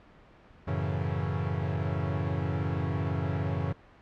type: chord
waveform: 45% pulse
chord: F# minor seventh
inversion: none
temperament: equal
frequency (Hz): 92.5 / 110 / 138.59 / 164.81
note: F#2 / A2 / C#3 / E3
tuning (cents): 0 / 0 / 0 / 0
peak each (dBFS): -32 / -36 / -33 / -35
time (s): 0.67-3.73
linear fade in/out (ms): 10
effects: pink hiss -55 dBFS RMS until 4.01 s + low-pass 2000 Hz 12 dB/octave